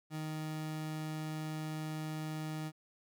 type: tone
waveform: 30% pulse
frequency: 155.56 Hz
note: D#3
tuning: in tune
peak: -35 dBFS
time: 0.1-2.72 s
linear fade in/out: 50 ms
effects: none